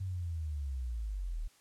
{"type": "linear sweep", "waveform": "sine", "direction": "down", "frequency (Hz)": [96.5, 35.63], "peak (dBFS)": -34, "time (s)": [0, 1.48], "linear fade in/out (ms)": 10, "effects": ["white hiss -65 dBFS RMS until 1.6 s", "low-pass 10000 Hz 12 dB/octave"]}